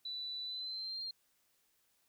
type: tone with pitch glide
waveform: sine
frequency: 3972 to 4196 Hz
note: B7 to C8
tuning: +9 to +4 cents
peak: -39 dBFS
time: 0.05-1.11 s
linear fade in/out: 5 ms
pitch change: +95 cents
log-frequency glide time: 0.44-1 s
effects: white hiss -75 dBFS RMS until 2.08 s